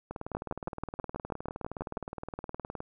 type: two click trains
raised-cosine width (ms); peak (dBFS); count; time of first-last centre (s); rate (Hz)
1; -19 / -23; 11 / 53; 0.35-1.971 / 0.11-2.804; 6.17 / 19.3
effects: none